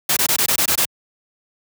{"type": "noise bursts", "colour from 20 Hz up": "white", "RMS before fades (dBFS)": -17, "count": 8, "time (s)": [0.09, 0.853], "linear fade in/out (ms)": 5, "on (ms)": 77, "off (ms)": 21, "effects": ["high-pass 80 Hz 12 dB/octave"]}